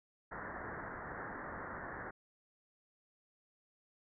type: low-pass noise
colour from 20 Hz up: white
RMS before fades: -45 dBFS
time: 0.31-2.11 s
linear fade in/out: 10 ms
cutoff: 1900 Hz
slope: 96 dB/octave
effects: none